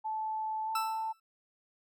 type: tone with pitch glide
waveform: sine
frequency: 872 to 885.7 Hz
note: A5 to A5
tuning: -16 to +11 cents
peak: -32 dBFS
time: 0.04-1.13 s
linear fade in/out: 20 ms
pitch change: +27 cents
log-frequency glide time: 0.65-0.71 s
type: tone with exponential decay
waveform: 40% pulse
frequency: 1323 Hz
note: E6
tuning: 6 cents sharp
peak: -28 dBFS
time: 0.75-1.2 s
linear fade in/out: 5 ms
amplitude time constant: 96 ms
effects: none